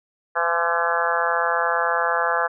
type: harmonic tone with a mistuned harmonic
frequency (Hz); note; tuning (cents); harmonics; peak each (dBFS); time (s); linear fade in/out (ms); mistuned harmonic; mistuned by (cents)
169.2; E3; +45; 3 / 4 / 5 / 6 / 7 / 8 / 9 / 10; -27 / -27 / -27 / -27 / -27 / -27 / -27 / -27; 0.35-2.48; 20; 6; +35
effects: none